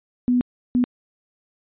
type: tone bursts at uneven times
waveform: sine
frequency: 246.9 Hz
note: B3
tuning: in tune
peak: -15 dBFS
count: 2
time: 0.28-0.41 / 0.75-0.84 s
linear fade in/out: 0 ms
effects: resampled to 8000 Hz